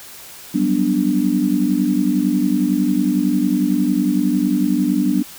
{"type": "chord", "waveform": "sine", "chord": "G major seventh", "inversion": "third", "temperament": "equal", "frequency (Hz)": [185, 196, 246.9, 293.7], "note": ["F#3", "G3", "B3", "D4"], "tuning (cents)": [0, 0, 0, 0], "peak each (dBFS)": [-23, -21, -19, -18], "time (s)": [0.54, 5.23], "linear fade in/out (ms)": 10, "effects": ["white hiss -38 dBFS RMS until 5.38 s"]}